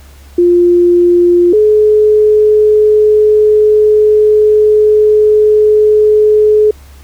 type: tone pair in turn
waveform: sine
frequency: 350.4 / 425.6 Hz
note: F4 / G#4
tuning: +6 / +42 cents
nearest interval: minor third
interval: 336 cents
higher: second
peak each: -4 dBFS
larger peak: neither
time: 0.38-1.53 / 1.53-6.71 s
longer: second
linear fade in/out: 5 ms
effects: added 69 Hz sine -34 dBFS peak until 7.03 s + pink hiss -43 dBFS RMS until 7.03 s